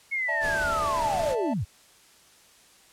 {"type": "linear sweep", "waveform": "sine", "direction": "down", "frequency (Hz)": [2200, 65.4], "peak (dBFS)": -25, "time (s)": [0.11, 1.65], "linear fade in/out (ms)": 20}
{"type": "chord", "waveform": "triangle", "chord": "D suspended second", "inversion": "none", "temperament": "equal", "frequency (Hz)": [587.3, 659.3, 880], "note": ["D5", "E5", "A5"], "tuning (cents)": [0, 0, 0], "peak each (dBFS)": [-33, -31, -31], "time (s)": [0.28, 1.54], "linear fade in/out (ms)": 10}
{"type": "noise", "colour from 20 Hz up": "pink", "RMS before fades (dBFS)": -35, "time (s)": [0.4, 1.36], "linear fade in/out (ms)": 50}
{"effects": ["white hiss -56 dBFS RMS until 2.92 s", "low-pass 10000 Hz 12 dB/octave"]}